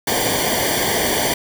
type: noise with comb filter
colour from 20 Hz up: pink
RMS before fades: -19 dBFS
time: 0.07-1.34 s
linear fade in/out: 5 ms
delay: 0.76 ms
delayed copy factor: -0.9
effects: none